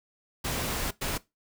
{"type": "noise bursts at uneven times", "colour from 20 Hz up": "pink", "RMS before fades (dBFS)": -31, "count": 2, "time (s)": [[0.44, 0.91], [1.01, 1.18]], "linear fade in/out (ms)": 10, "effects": ["noise-tail reverb RT60 0.2 s tail -19 dB re dry"]}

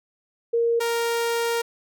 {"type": "tone pair in turn", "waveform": ["sine", "sawtooth"], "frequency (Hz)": [466.2, 466.2], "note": ["A#4", "A#4"], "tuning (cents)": [0, 0], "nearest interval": "unison", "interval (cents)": 0, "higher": "neither", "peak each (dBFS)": -18, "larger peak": "neither", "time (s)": [[0.53, 0.8], [0.8, 1.62]], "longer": "second", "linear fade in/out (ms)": 10, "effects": []}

